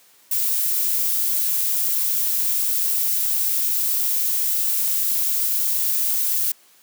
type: noise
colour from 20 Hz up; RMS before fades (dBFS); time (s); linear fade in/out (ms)
violet; -21; 0.31-6.52; 5
effects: white hiss -54 dBFS RMS until 6.82 s + high-pass 200 Hz 12 dB/octave